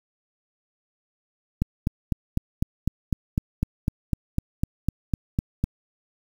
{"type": "click train", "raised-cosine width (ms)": 5, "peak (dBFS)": -9, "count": 17, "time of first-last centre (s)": [1.62, 5.64], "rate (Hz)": 3.98, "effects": ["7-bit"]}